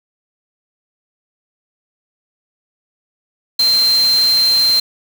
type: tone in noise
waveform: sine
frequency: 4140 Hz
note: C8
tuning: 19 cents flat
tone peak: -10 dBFS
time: 3.59-4.8 s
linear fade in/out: 5 ms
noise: white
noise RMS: -25 dBFS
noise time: 3.59-4.8 s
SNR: +12 dB
effects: none